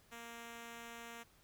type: tone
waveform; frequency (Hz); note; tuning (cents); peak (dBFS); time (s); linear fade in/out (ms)
5% pulse; 233.1; A#3; 0; -37; 0.11-1.24; 20
effects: pink hiss -68 dBFS RMS until 1.43 s